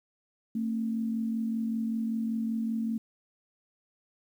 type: tone pair together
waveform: sine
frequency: 224.6 / 269.8 Hz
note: A3 / C#4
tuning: +36 / -47 cents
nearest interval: minor third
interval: 317 cents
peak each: -28 / -38 dBFS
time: 0.55-2.98 s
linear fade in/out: 5 ms
effects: 10-bit